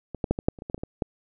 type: clicks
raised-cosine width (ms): 2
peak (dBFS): -20 / -12 / -8 / -16 / -6 / -30 / -24 / -20 / -14 / -30 / -18 / -11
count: 12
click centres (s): 0.147 / 0.242 / 0.31 / 0.389 / 0.485 / 0.588 / 0.621 / 0.699 / 0.745 / 0.779 / 0.835 / 1.022
effects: none